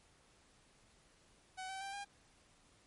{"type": "tone with pitch steps", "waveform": "sawtooth", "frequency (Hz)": [751, 768.6, 786.5, 804.9], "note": ["F#5", "G5", "G5", "G5"], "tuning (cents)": [26, -34, 6, 46], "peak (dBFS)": -39, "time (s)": [1.57, 2.05], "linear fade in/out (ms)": 20, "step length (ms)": 120, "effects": ["pink hiss -68 dBFS RMS until 2.86 s", "MP3 48 kbps"]}